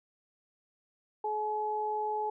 sine tone pair together, 426.6 / 851.5 Hz, G#4 / G#5, +46 / +43 cents, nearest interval octave, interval 1197 cents, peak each -35 / -31 dBFS, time 1.24-2.3 s, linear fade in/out 5 ms, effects none

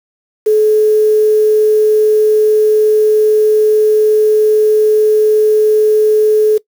sine tone with quantisation, 428.8 Hz, A4, 45 cents flat, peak -6 dBFS, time 0.46-6.58 s, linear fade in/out 10 ms, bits 5, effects noise-tail reverb RT60 0.1 s tail -20 dB re dry

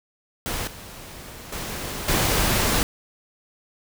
pink noise with level steps, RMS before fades -28 / -40 / -31 / -21 dBFS, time 0.46-2.83 s, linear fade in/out 0 ms, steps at 0.67 / 1.52 / 2.08 s, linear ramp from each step 5 ms, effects none

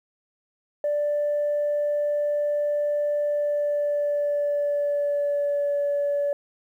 sine tone with pitch glide, 587.3 to 573.6 Hz, D5 to D5, 0 to -41 cents, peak -20 dBFS, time 0.84-6.33 s, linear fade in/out 2 ms, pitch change -41 cents, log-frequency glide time 3.24-5.77 s, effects tanh soft clip ceiling -18 dBFS + 10-bit

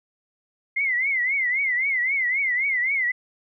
sine tone with vibrato, 2082 Hz, C7, 9 cents flat, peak -20 dBFS, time 0.76-3.12 s, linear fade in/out 10 ms, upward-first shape triangle, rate 3.8 Hz, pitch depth 160 cents each way, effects none

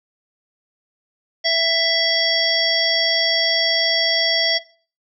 harmonic tone with a mistuned harmonic, 663 Hz, E5, 10 cents sharp, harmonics 1 / 3 / 5 / 7 / 8, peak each -22 / -22 / -22 / -22 / -22 dBFS, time 1.44-4.59 s, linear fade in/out 20 ms, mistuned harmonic 8, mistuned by +51 cents, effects noise-tail reverb RT60 0.4 s tail -17 dB re dry

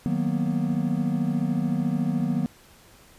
triangle chord, B major seventh, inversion first, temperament equal, 155.56 / 185 / 233.1 / 246.9 Hz, D#3 / F#3 / A#3 / B3, 0 / 0 / 0 / 0 cents, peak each -26 dBFS, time 0.06-2.46 s, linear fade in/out 0 ms, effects pink hiss -53 dBFS RMS until 3.18 s + resampled to 32000 Hz

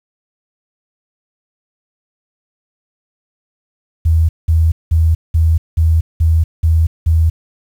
sine tone bursts, 81 Hz, E2, 30 cents flat, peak -8 dBFS, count 8, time 4.05-7.3 s, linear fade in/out 10 ms, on 240 ms, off 190 ms, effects 7-bit

